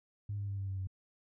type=tone with pitch steps; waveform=sine; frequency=102.5 / 100.86 / 99.24 / 97.65 / 96.08 / 94.54 Hz; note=G#2 / G2 / G2 / G2 / G2 / F#2; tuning=-22 / +50 / +22 / -6 / -34 / +38 cents; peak=-34 dBFS; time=0.29-0.872 s; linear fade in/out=5 ms; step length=97 ms; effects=tanh soft clip ceiling -30 dBFS